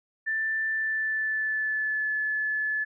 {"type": "tone with pitch glide", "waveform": "sine", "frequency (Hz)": [1770, 1725.6], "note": ["A6", "A6"], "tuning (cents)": [10, -34], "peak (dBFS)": -25, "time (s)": [0.26, 2.85], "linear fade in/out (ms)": 20, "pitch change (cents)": -44, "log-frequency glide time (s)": [0.69, 2.1], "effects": []}